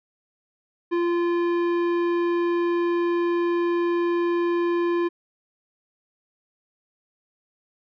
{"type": "tone with tanh clipping", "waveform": "sine", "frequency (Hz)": 345, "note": "F4", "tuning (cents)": -21, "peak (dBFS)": -22, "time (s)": [0.91, 5.09], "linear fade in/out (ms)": 20, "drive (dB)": 14, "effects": []}